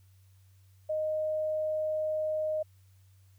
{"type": "tone", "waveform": "sine", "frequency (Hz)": 620, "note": "D#5", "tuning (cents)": -6, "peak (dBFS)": -28, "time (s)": [0.89, 2.63], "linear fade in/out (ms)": 10, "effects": ["added 95 Hz sine -57 dBFS peak until 3.38 s", "white hiss -71 dBFS RMS until 3.38 s"]}